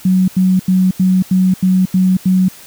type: tone bursts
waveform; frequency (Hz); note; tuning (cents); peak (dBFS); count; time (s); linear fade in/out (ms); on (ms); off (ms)
sine; 186; F#3; +9; -8; 8; 0.05-2.485; 5; 230; 85
effects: white hiss -38 dBFS RMS until 2.66 s